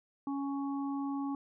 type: harmonic tone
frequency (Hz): 278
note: C#4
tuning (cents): +5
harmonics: 1 / 3 / 4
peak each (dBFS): -33 / -43 / -45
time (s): 0.27-1.35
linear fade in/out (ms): 2
effects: none